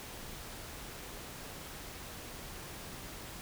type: silence
effects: pink hiss -46 dBFS RMS until 3.41 s